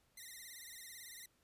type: tone with vibrato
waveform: 5% pulse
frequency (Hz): 1951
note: B6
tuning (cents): -22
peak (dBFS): -40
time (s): 0.17-1.26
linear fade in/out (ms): 5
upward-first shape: sine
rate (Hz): 18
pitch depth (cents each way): 120
effects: pink hiss -75 dBFS RMS until 1.43 s + resampled to 32000 Hz

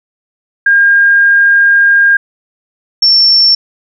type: tone pair in turn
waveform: sine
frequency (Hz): 1613 / 5425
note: G6 / E8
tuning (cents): +49 / +49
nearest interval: octave + major sixth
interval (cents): 2100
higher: second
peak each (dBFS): -4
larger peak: neither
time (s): 0.66-2.17 / 3.02-3.55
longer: first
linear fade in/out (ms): 5
effects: none

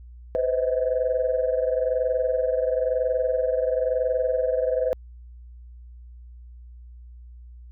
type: tone cluster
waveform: sine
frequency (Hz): 504 / 525 / 637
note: B4 / C5 / D#5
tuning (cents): +35 / +6 / +41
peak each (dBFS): -23 / -25 / -26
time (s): 0.35-4.93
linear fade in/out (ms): 0
effects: tanh soft clip ceiling -13 dBFS + added 60 Hz sine -41 dBFS peak until 7.71 s

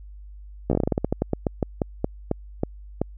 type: slowing click train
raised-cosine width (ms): 2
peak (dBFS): -8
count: 21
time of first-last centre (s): 0.7-3.016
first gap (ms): 14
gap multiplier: 1.19
effects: added 50 Hz sine -39 dBFS peak until 3.17 s

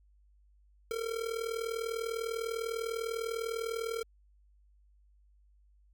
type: tone with amplitude modulation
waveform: square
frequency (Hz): 455.6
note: A#4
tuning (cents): -40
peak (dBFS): -31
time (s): 0.91-4.03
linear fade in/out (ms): 0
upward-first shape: sine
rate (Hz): 40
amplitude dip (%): 75
effects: added 50 Hz sine -61 dBFS peak until 5.93 s

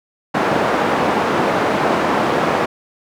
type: band-pass noise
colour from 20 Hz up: white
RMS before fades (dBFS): -17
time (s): 0.34-2.66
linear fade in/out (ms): 10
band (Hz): 180 to 950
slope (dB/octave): 12
effects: none

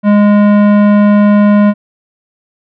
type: tone with tanh clipping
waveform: sine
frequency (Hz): 206.3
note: G#3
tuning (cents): -11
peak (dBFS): -6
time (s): 0.03-1.74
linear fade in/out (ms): 50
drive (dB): 16
effects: none

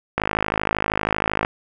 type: click train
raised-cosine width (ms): 0.5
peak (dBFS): -4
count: 68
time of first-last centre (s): 0.18-1.449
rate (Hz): 52.8
effects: none

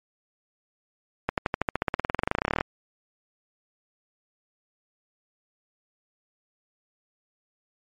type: accelerating click train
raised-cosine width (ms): 0.5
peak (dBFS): -8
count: 28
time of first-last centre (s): 1.29-2.609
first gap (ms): 88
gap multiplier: 0.95
effects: MP3 64 kbps

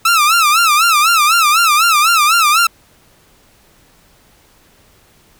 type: tone with vibrato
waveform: sawtooth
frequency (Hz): 1281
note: E6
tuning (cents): -50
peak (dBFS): -5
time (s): 0.05-2.67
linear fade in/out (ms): 5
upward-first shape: sine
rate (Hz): 4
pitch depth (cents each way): 150
effects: pink hiss -50 dBFS RMS until 5.39 s

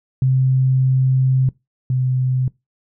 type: tone pair in turn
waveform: sine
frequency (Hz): 130.81 / 128.64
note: C3 / C3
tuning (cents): 0 / -29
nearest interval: unison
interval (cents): 29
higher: first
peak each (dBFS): -12 / -15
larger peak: first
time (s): 0.22-1.49 / 1.9-2.48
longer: first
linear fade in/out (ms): 2
effects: noise-tail reverb RT60 0.2 s tail -22 dB re dry

